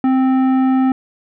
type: tone with tanh clipping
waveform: triangle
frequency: 261.6 Hz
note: C4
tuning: in tune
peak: -13 dBFS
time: 0.04-0.92 s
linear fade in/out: 2 ms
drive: 16 dB
effects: none